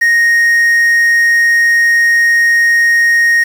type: tone with quantisation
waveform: triangle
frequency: 1864.7 Hz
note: A#6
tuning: in tune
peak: -5 dBFS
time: 0.01-3.44 s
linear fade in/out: 10 ms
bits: 5
effects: none